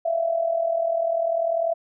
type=tone with amplitude modulation; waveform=sine; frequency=667 Hz; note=E5; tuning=20 cents sharp; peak=-17 dBFS; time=0.05-1.74 s; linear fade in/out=10 ms; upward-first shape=sine; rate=40.2 Hz; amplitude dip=70%; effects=none